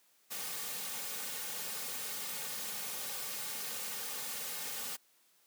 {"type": "noise with comb filter", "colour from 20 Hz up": "white", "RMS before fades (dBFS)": -40, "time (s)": [0.3, 4.97], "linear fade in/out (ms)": 20, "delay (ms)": 3, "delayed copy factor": -0.7, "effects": ["white hiss -69 dBFS RMS until 5.46 s", "high-pass 200 Hz 12 dB/octave"]}